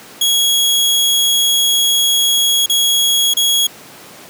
sawtooth tone with dropouts, 3322 Hz, G#7, in tune, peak -8 dBFS, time 0.21-3.67 s, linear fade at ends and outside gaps 5 ms, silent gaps 2.661-2.696 / 3.338-3.368 s, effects pink hiss -37 dBFS RMS until 4.29 s + high-pass 200 Hz 12 dB/octave

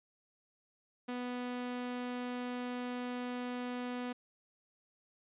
sawtooth tone, 246.9 Hz, B3, in tune, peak -33 dBFS, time 1.08-4.13 s, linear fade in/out 10 ms, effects resampled to 8000 Hz

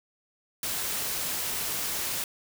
white noise, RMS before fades -31 dBFS, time 0.63-2.24 s, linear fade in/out 2 ms, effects none

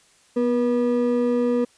triangle ring-modulated tone, 364 Hz, F#4, 28 cents flat, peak -13 dBFS, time 0.36-1.65 s, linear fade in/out 10 ms, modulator 119 Hz, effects white hiss -57 dBFS RMS until 1.77 s + resampled to 22050 Hz

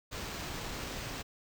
pink noise with sample-and-hold, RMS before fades -40 dBFS, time 0.11-1.23 s, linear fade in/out 20 ms, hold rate 11025 Hz, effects none

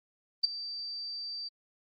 sine tone with ADSR envelope, 4656 Hz, D8, 16 cents flat, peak -19 dBFS, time 0.43-1.49 s, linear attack 15 ms, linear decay 11 ms, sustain -17 dB, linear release 16 ms, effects Opus 24 kbps

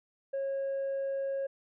sine tone with tanh clipping, 546 Hz, C#5, 26 cents flat, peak -31 dBFS, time 0.33-1.47 s, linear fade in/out 10 ms, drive 1 dB, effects none

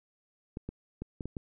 clicks, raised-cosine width 3 ms, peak -24 dBFS, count 6, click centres 0.571 / 0.69 / 1.02 / 1.208 / 1.256 / 1.368 s, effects none

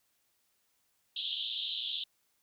pink band-pass noise, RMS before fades -37 dBFS, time 1.16-2.04 s, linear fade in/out 5 ms, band 3000 to 3900 Hz, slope 96 dB/octave, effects white hiss -75 dBFS RMS until 2.42 s

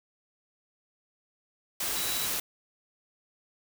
sine tone in noise, 3914 Hz, B7, 16 cents flat, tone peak -36 dBFS, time 1.96-2.26 s, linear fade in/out 5 ms, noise white, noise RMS -31 dBFS, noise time 1.8-2.4 s, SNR -8 dB, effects none

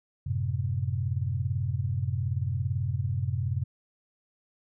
sine chord, F# diminished, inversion none, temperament equal, 92.5 / 110 / 130.81 Hz, F#2 / A2 / C3, 0 / 0 / 0 cents, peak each -30 / -32 / -30 dBFS, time 0.26-3.64 s, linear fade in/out 10 ms, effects none

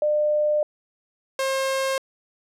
sine / sawtooth tone pair in turn, 600 / 534.5 Hz, D5 / C5, +37 / +37 cents, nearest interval major second, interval 200 cents, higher first, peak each -18 dBFS, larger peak neither, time 0.02-0.63 / 1.39-1.98 s, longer first, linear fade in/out 2 ms, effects low-pass 12000 Hz 12 dB/octave

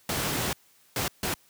pink noise bursts at uneven times, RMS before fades -28 dBFS, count 3, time 0.09-0.53 / 0.96-1.08 / 1.23-1.34 s, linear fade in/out 2 ms, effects white hiss -61 dBFS RMS until 1.49 s + high-pass 80 Hz 12 dB/octave

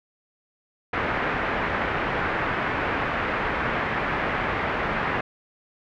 white low-pass noise, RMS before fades -26 dBFS, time 0.93-5.21 s, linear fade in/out 5 ms, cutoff 2000 Hz, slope 24 dB/octave, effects none

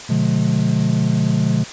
triangle chord, B diminished seventh, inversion none, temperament just, 123.47 / 148.16 / 177.8 / 213.4 Hz, B2 / D3 / F3 / Ab3, 0 / +16 / +31 / +47 cents, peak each -18 dBFS, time 0.09-1.64 s, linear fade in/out 10 ms, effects white hiss -33 dBFS RMS until 1.72 s + resampled to 16000 Hz

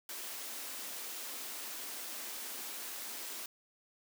white high-pass noise, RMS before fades -43 dBFS, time 0.09-3.46 s, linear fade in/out 2 ms, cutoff 210 Hz, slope 96 dB/octave, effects none

